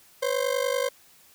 40% pulse ring-modulated tone, 523.3 Hz, C5, in tune, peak -20 dBFS, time 0.22-0.89 s, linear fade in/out 10 ms, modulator 25.2 Hz, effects white hiss -56 dBFS RMS until 1.34 s

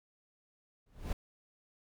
brown noise with exponential growth, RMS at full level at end -30 dBFS, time 0.86-1.13 s, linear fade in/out 5 ms, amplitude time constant 57 ms, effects none

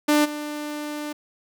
sawtooth tone with level steps, 297.6 Hz, D4, 23 cents sharp, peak -12 / -25 dBFS, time 0.08-1.13 s, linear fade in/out 10 ms, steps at 0.24 s, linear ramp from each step 20 ms, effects none

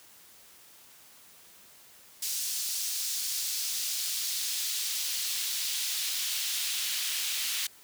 pink noise with high-pass filter sweep, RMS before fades -32 dBFS, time 2.22-7.67 s, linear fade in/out 5 ms, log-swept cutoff 5300 to 3000 Hz, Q 1.2, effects white hiss -55 dBFS RMS until 7.83 s + high-pass 60 Hz 12 dB/octave

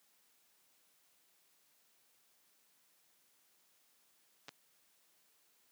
clicks, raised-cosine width 0.2 ms, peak -30 dBFS, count 2, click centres 4.484 / 4.491 s, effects white hiss -72 dBFS RMS until 5.71 s + high-pass 150 Hz 12 dB/octave

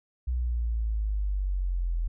sine exponential sweep, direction down, 62.7 to 41.2 Hz, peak -25 dBFS, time 0.27-2.08 s, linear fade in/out 10 ms, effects none

